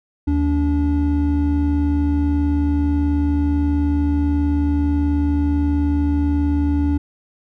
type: tone pair together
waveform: triangle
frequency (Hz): 76.5 / 288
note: D#2 / D4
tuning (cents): -29 / -34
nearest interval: octave + major seventh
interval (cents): 2295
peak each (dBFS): -16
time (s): 0.27-6.98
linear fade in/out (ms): 10
effects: none